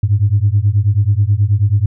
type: beating tone pair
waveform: sine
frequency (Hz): 97.9 / 107.2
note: G2 / A2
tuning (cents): -2 / -45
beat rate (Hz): 9.3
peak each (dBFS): -12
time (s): 0.03-1.86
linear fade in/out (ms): 5
effects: tanh soft clip ceiling -3 dBFS